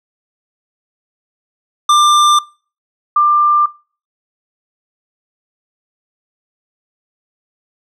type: tone pair in turn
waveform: square / sine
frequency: 1190 / 1190 Hz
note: D6 / D6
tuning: +22 / +22 cents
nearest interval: unison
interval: 0 cents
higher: neither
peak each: -7 dBFS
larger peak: neither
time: 1.89-2.39 / 3.16-3.66 s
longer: neither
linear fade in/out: 5 ms
effects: noise-tail reverb RT60 0.4 s tail -24 dB re dry + low-pass 8000 Hz 12 dB/octave